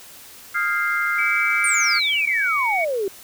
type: chord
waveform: sine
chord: F minor seventh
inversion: third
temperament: equal with one note detuned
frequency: 1244.5 / 1396.9 / 1622.3 / 2093 Hz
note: Eb6 / F6 / Ab6 / C7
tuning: 0 / 0 / -41 / 0 cents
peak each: -28 / -22 / -27 / -23 dBFS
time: 0.54-2 s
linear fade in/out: 20 ms
type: tone with pitch glide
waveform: sine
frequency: 2300 to 2241 Hz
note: D7 to C#7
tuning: -37 to +18 cents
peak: -20 dBFS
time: 1.18-2.85 s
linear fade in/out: 10 ms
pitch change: -45 cents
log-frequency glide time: 2.25-2.59 s
type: exponential sweep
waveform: sine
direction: down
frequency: 9180 to 374.3 Hz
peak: -20 dBFS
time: 1.64-3.08 s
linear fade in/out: 2 ms
effects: tanh soft clip ceiling -7 dBFS + white hiss -43 dBFS RMS until 3.23 s